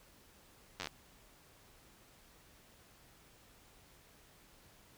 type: slowing click train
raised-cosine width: 0.2 ms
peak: -22 dBFS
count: 7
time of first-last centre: 0.8-0.872 s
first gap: 10 ms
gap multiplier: 1.07
effects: pink hiss -63 dBFS RMS until 4.97 s